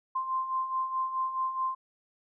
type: beating tone pair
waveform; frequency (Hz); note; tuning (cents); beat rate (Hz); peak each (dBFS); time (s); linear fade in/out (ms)
sine; 1042 / 1046.7; C6 / C6; -7 / 0; 4.7; -36 / -29; 0.15-1.75; 10
effects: none